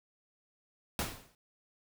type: noise with exponential decay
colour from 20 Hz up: pink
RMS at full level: -31 dBFS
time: 0.99-1.35 s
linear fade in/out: 1 ms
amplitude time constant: 77 ms
effects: none